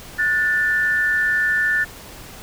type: tone pair together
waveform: sine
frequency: 1457.5 / 1771 Hz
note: F#6 / A6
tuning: -26 / +11 cents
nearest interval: minor third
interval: 337 cents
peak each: -22 / -17 dBFS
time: 0.18-1.85 s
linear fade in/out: 20 ms
effects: pink hiss -39 dBFS RMS until 2.42 s